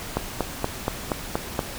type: click train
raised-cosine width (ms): 1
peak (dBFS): -8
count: 7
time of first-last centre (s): 0.17-1.592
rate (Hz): 4.22
effects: pink hiss -35 dBFS RMS until 1.78 s